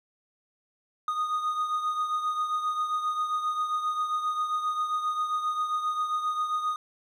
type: beating tone pair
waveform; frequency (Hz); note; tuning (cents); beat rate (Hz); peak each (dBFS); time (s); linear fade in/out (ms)
triangle; 1236 / 1243.5; D#6 / D#6; -12 / -1; 7.5; -25 / -33; 1.08-6.76; 2
effects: none